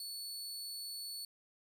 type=tone; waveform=sawtooth; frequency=4435 Hz; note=C#8; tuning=in tune; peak=-39 dBFS; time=0-1.25 s; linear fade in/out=2 ms; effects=none